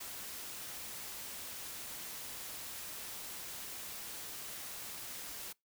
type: noise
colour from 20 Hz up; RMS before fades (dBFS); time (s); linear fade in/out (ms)
white; -45; 0-5.53; 10
effects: noise-tail reverb RT60 0.2 s tail -25 dB re dry